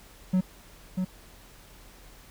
triangle tone with echo, 185 Hz, F#3, in tune, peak -18 dBFS, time 0.33-0.41 s, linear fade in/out 10 ms, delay 640 ms, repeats 1, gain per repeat -5 dB, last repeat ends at 1.05 s, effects added 42 Hz sine -53 dBFS peak until 2.3 s + pink hiss -53 dBFS RMS until 2.3 s

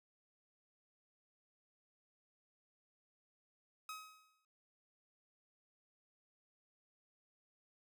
sawtooth tone with exponential decay, 1270 Hz, D#6, 35 cents sharp, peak -39 dBFS, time 3.89-4.45 s, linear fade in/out 2 ms, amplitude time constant 120 ms, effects none

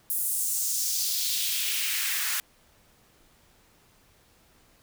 white noise with high-pass filter sweep, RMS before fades -28 dBFS, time 0.1-2.4 s, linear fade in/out 0 ms, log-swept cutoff 11000 to 1400 Hz, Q 1.9, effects pink hiss -61 dBFS RMS until 4.82 s

